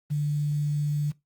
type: tone with quantisation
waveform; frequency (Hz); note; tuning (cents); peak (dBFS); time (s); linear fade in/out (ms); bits
sine; 147.5; D3; +8; -23; 0.1-1.12; 20; 8
effects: noise-tail reverb RT60 0.2 s tail -21 dB re dry + Opus 24 kbps